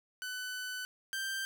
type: tone pair in turn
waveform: sawtooth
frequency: 1500 / 1570.9 Hz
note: F#6 / G6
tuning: +23 / +3 cents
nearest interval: minor second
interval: 80 cents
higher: second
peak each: -34 / -31 dBFS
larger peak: second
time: 0.22-0.85 / 1.13-1.45 s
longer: first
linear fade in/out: 0 ms
effects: none